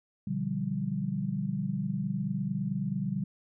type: chord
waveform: sine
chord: G dominant seventh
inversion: first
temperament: just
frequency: 122.5 / 147 / 176.4 / 196 Hz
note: B2 / D3 / F3 / G3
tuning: -14 / +2 / +18 / 0 cents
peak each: -38 / -34 / -36 / -32 dBFS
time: 0.27-3.24 s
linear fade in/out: 5 ms
effects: none